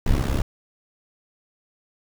brown noise with amplitude modulation, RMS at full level -17 dBFS, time 0.06-0.42 s, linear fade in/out 5 ms, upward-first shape sine, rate 67.9 Hz, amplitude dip 80%, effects none

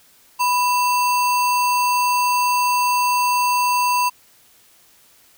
sine tone with sample-and-hold, 987.8 Hz, B5, in tune, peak -15 dBFS, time 0.39-4.1 s, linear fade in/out 20 ms, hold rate 3675 Hz, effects white hiss -53 dBFS RMS until 5.37 s

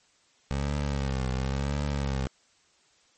20% pulse tone with vibrato, 68.2 Hz, C#2, 28 cents flat, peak -22 dBFS, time 0.51-2.27 s, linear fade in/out 0 ms, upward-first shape triangle, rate 0.95 Hz, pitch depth 120 cents each way, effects white hiss -64 dBFS RMS until 3.17 s + MP3 32 kbps

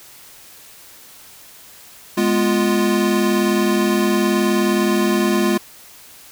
square chord, F diminished, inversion first, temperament equal, 207.7 / 246.9 / 349.2 Hz, Ab3 / Cb4 / F4, 0 / 0 / 0 cents, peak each -19 / -23 / -19 dBFS, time 2.17-5.58 s, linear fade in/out 10 ms, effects white hiss -43 dBFS RMS until 6.31 s

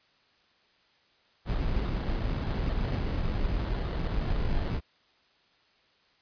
brown noise with sample-and-hold, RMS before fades -29 dBFS, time 1.45-4.81 s, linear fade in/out 50 ms, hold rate 2450 Hz, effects white hiss -65 dBFS RMS until 6.21 s + resampled to 11025 Hz

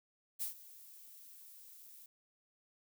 violet noise with ADSR envelope, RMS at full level -37 dBFS, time 0.39-2.06 s, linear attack 28 ms, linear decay 120 ms, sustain -19 dB, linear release 3 ms, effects none

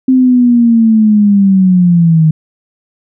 sine linear sweep, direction down, 261.6 to 155 Hz, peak -4 dBFS, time 0.08-2.31 s, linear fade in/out 5 ms, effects none

